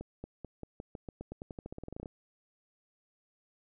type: accelerating click train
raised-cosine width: 2 ms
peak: -28 dBFS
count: 22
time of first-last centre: 0.01-2.058 s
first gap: 230 ms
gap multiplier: 0.9
effects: none